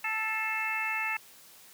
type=harmonic tone with a mistuned harmonic; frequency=440 Hz; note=A4; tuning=in tune; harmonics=2 / 3 / 4 / 5 / 6; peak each=-37 / -39 / -36 / -34 / -33 dBFS; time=0.04-1.17 s; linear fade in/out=5 ms; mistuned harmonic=5; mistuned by=-37 cents; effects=white hiss -54 dBFS RMS until 1.73 s + high-pass 100 Hz 12 dB/octave